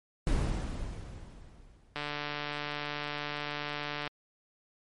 brown noise with exponential decay, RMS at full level -26 dBFS, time 0.27-2.21 s, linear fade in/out 1 ms, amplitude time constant 420 ms
click train, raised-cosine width 0.3 ms, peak -19 dBFS, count 312, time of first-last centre 1.96-4.076 s, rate 147 Hz
effects MP3 48 kbps

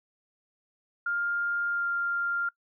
sine tone with pitch glide, 1404 to 1395.1 Hz, F6 to F6, +9 to -2 cents, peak -26 dBFS, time 1.06-2.49 s, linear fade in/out 5 ms, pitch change -11 cents, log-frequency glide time 1.7-1.85 s, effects noise-tail reverb RT60 0.1 s tail -22 dB re dry

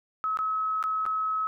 sine tone with dropouts, 1285 Hz, E6, 45 cents flat, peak -25 dBFS, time 0.24-1.47 s, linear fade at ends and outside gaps 0 ms, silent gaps 0.372-0.389 / 0.827-0.839 / 1.054-1.063 s, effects none

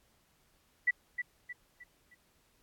sine tone with echo, 1963 Hz, B6, 11 cents flat, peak -23 dBFS, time 0.87-0.91 s, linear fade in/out 10 ms, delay 310 ms, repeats 4, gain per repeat -8 dB, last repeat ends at 2.15 s, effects pink hiss -70 dBFS RMS until 2.62 s + AAC 64 kbps

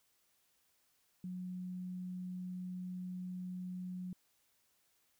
sine tone, 182.1 Hz, F#3, 27 cents flat, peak -40 dBFS, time 1.24-4.13 s, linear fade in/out 2 ms, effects white hiss -75 dBFS RMS until 5.19 s

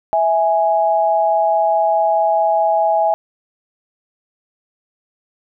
sine tone pair together, 655.3 / 830.6 Hz, E5 / G#5, -10 / 0 cents, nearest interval major third, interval 410 cents, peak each -15 dBFS, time 0.13-3.14 s, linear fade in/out 0 ms, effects none

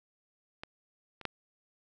clicks, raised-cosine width 0.3 ms, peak -24 / -30 / -16 dBFS, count 3, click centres 0.635 / 1.213 / 1.253 s, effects none

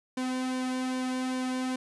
sawtooth tone with flanger, 256.3 Hz, C4, 36 cents flat, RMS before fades -31 dBFS, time 0.17-1.76 s, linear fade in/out 5 ms, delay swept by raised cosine 1.5 to 2.39 ms, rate 2.5 Hz, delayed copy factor -0.7, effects resampled to 24000 Hz + 11-bit

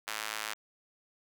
square tone with high-pass filter, 54 Hz, A1, 32 cents flat, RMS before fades -38 dBFS, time 0.07-0.54 s, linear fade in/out 10 ms, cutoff 1400 Hz, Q 0.85, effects none

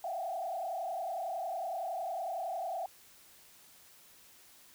sine tone with frequency modulation, 717 Hz, F5, 45 cents sharp, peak -34 dBFS, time 0.04-2.86 s, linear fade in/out 2 ms, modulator 30.9 Hz, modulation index 2.1, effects white hiss -59 dBFS RMS until 4.74 s

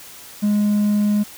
triangle tone, 207.7 Hz, G#3, in tune, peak -12 dBFS, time 0.42-1.24 s, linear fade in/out 20 ms, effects tanh soft clip ceiling -8 dBFS + white hiss -40 dBFS RMS until 1.37 s

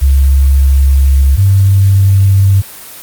sine tone pair in turn, 68.2 / 97.43 Hz, C#2 / G2, -28 / -10 cents, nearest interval tritone, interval 618 cents, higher second, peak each -4 dBFS, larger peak neither, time 0.01-1.37 / 1.37-2.62 s, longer first, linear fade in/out 20 ms, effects white hiss -30 dBFS RMS until 3.02 s + Opus 24 kbps

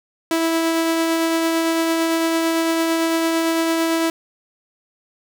sawtooth tone with tremolo, 328.2 Hz, E4, 8 cents flat, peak -12 dBFS, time 0.31-4.1 s, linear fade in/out 2 ms, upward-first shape triangle, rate 8.9 Hz, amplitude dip 25%, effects none

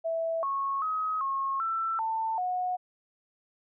sine tone with pitch steps, 657 / 1098 / 1268 / 1086 / 1334 / 892 / 729 Hz, E5 / C#6 / D#6 / C#6 / E6 / A5 / F#5, -6 / -17 / +32 / -36 / +20 / +23 / -26 cents, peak -27 dBFS, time 0.04-2.77 s, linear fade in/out 20 ms, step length 390 ms, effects none

